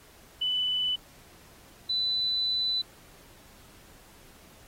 sine tone pair in turn, 2992 / 3994 Hz, F#7 / B7, +19 / +19 cents, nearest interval perfect fourth, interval 500 cents, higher second, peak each -25 dBFS, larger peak neither, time 0.41-0.96 / 1.89-2.82 s, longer second, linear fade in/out 10 ms, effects pink hiss -55 dBFS RMS until 4.67 s + AAC 48 kbps

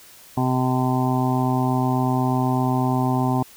harmonic tone, 128.1 Hz, C3, 36 cents flat, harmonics 1 / 2 / 3 / 5 / 6 / 7 / 8, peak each -22 / -22 / -30 / -32 / -27 / -29 / -31 dBFS, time 0.37-3.43 s, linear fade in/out 5 ms, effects white hiss -47 dBFS RMS until 3.56 s

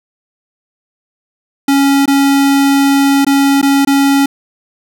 square tone with dropouts, 277.5 Hz, C#4, 2 cents sharp, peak -8 dBFS, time 1.68-4.26 s, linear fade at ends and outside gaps 5 ms, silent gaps 2.058-2.077 / 3.248-3.266 / 3.615-3.627 / 3.85-3.872 s, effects none

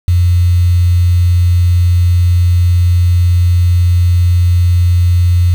sine tone with quantisation, 88.2 Hz, F2, 18 cents sharp, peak -6 dBFS, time 0.08-5.54 s, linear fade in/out 0 ms, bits 5, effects none

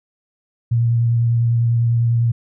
sine tone with vibrato, 117.3 Hz, A#2, 11 cents sharp, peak -13 dBFS, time 0.71-2.32 s, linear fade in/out 10 ms, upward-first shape sine, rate 10 Hz, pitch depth 16 cents each way, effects none

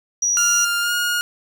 sine tone, 5800 Hz, F#8, 35 cents flat, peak -16 dBFS, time 0.22-0.65 s, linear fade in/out 5 ms
sawtooth tone with pitch glide, 1400 to 1431.9 Hz, F6 to F6, +4 to +43 cents, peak -15 dBFS, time 0.37-1.21 s, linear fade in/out 0 ms, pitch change +39 cents, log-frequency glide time 0.8-0.93 s
effects 8-bit

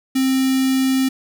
square tone with notch filter, 263.6 Hz, C4, 13 cents sharp, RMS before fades -17 dBFS, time 0.15-1.09 s, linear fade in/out 10 ms, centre 940 Hz, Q 0.57, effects none

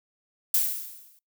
violet noise with exponential decay, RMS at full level -20 dBFS, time 0.54-1.19 s, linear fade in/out 2 ms, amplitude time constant 140 ms, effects noise-tail reverb RT60 0.2 s tail -26 dB re dry

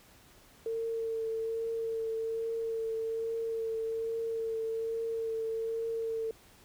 sine tone with vibrato, 451.7 Hz, A4, 45 cents sharp, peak -31 dBFS, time 0.66-6.31 s, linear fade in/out 2 ms, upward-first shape triangle, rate 1.2 Hz, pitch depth 18 cents each way, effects pink hiss -59 dBFS RMS until 6.64 s

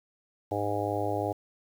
harmonic tone, 102.7 Hz, G#2, 19 cents flat, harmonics 1 / 3 / 4 / 5 / 6 / 7 / 8, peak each -35 / -35 / -35 / -35 / -35 / -35 / -35 dBFS, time 0.51-1.33 s, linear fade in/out 10 ms, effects 9-bit

